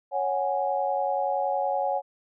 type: chord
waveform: sine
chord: C# suspended fourth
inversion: none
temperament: equal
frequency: 554.4 / 740 / 830.6 Hz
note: C#5 / F#5 / G#5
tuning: 0 / 0 / 0 cents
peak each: -28 dBFS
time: 0.11-2.02 s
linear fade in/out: 50 ms
effects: none